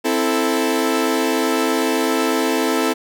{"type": "chord", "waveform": "sawtooth", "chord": "A minor", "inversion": "first", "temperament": "equal", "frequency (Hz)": [261.6, 329.6, 440], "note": ["C4", "E4", "A4"], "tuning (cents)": [0, 0, 0], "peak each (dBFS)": -17, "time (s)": [0.04, 2.94], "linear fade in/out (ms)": 20, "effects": []}